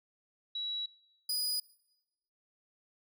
sine / sawtooth tone pair in turn, 3900 / 4940 Hz, B7 / D#8, -23 / -13 cents, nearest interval major third, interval 410 cents, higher second, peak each -34 / -28 dBFS, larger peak second, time 0.55-0.86 / 1.29-1.6 s, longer neither, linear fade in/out 5 ms, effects noise-tail reverb RT60 1.0 s tail -24 dB re dry

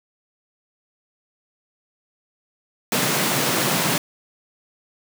pink high-pass noise, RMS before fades -21 dBFS, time 2.92-3.98 s, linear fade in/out 2 ms, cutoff 130 Hz, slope 48 dB/octave, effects none

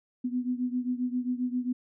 sine beating tone pair, 246.9 / 254.4 Hz, B3 / C4, 0 / -48 cents, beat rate 7.5 Hz, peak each -29 / -32 dBFS, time 0.24-1.73 s, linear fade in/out 10 ms, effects none

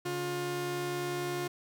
sawtooth tone pair together, 142.1 / 355.2 Hz, C#3 / F4, +43 / +29 cents, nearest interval octave + major third, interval 1586 cents, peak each -35 / -29 dBFS, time 0.05-1.48 s, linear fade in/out 10 ms, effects none

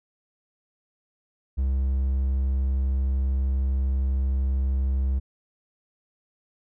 triangle tone, 66.4 Hz, C2, 26 cents sharp, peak -19 dBFS, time 1.57-5.2 s, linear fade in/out 20 ms, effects none

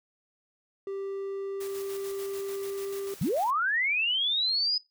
triangle tone with pitch glide, 392.2 to 394.7 Hz, G4 to G4, +1 to +12 cents, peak -30 dBFS, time 0.87-3.14 s, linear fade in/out 2 ms, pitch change +11 cents, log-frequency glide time 0.98-2.96 s
white noise with tremolo, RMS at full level -44 dBFS, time 1.6-3.51 s, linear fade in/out 10 ms, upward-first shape square, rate 6.8 Hz, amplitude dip 40%
sine linear sweep, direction up, 120.7 to 5040 Hz, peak -24 dBFS, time 3.21-4.78 s, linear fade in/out 5 ms
effects noise-tail reverb RT60 0.2 s tail -20 dB re dry

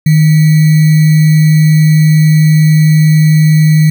sine tone with sample-and-hold, 155.56 Hz, D#3, in tune, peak -3 dBFS, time 0.06-3.9 s, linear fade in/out 5 ms, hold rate 2100 Hz, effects none

